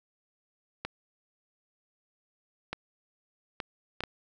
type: clicks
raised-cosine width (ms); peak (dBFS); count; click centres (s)
0.3; -17; 5; 0.85 / 2.73 / 3.602 / 4.006 / 4.037
effects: none